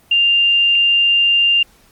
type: tone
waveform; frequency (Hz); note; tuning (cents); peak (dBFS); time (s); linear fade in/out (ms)
sine; 2794; F7; 0; -10; 0.11-1.63; 5
effects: pink hiss -51 dBFS RMS until 1.91 s + Opus 24 kbps